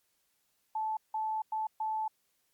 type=tone bursts at uneven times; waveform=sine; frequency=872 Hz; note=A5; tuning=16 cents flat; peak=-30 dBFS; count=4; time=0.75-0.97 / 1.14-1.42 / 1.52-1.67 / 1.8-2.08 s; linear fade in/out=5 ms; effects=white hiss -75 dBFS RMS until 2.53 s + MP3 96 kbps